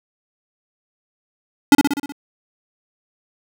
square tone with echo, 284.7 Hz, C#4, 46 cents sharp, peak -6 dBFS, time 1.72-1.75 s, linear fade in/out 2 ms, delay 62 ms, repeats 6, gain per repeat -4 dB, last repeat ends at 2.122 s, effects none

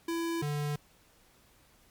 square tone pair in turn, 333.9 / 147.03 Hz, E4 / D3, +22 / +2 cents, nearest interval octave + major second, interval 1420 cents, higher first, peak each -31 / -31 dBFS, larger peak neither, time 0.08-0.42 / 0.42-0.76 s, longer neither, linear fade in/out 5 ms, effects pink hiss -63 dBFS RMS until 1.9 s + MP3 96 kbps

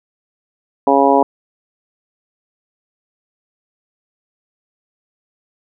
harmonic tone, 138.59 Hz, C#3, in tune, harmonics 2 / 3 / 4 / 5 / 6 / 7, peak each -16 / -16 / -16 / -16 / -16 / -16 dBFS, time 0.87-1.23 s, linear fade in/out 2 ms, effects none

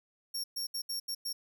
sawtooth tone bursts at uneven times, 5520 Hz, F8, 21 cents flat, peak -31 dBFS, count 6, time 0.34-0.44 / 0.56-0.67 / 0.74-0.82 / 0.89-1 / 1.08-1.15 / 1.25-1.33 s, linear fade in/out 10 ms, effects none

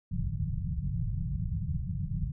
white low-pass noise, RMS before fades -32 dBFS, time 0.11-2.32 s, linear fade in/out 5 ms, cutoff 180 Hz, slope 96 dB/octave, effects none

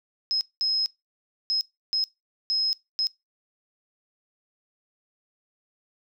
sine tone bursts at uneven times, 5130 Hz, E8, 48 cents flat, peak -22 dBFS, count 6, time 0.31-0.41 / 0.61-0.86 / 1.5-1.61 / 1.93-2.04 / 2.5-2.73 / 2.99-3.07 s, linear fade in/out 0 ms, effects noise-tail reverb RT60 0.2 s tail -22 dB re dry

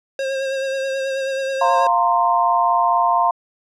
square tone with vibrato, 537 Hz, C5, 45 cents sharp, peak -21 dBFS, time 0.19-1.87 s, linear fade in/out 2 ms, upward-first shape sine, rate 9.3 Hz, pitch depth 25 cents each way
sine chord, F suspended fourth, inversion none, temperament equal with one note detuned, 698.5 / 922.2 / 1046.5 Hz, F5 / Bb5 / C6, 0 / -19 / 0 cents, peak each -18 dBFS, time 1.61-3.31 s, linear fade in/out 5 ms
effects low-pass 6000 Hz 12 dB/octave

